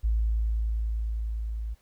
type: tone with level ramp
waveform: sine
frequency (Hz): 55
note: A1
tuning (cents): 0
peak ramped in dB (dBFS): -21 to -30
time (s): 0.03-1.75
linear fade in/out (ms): 20
effects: pink hiss -66 dBFS RMS until 1.81 s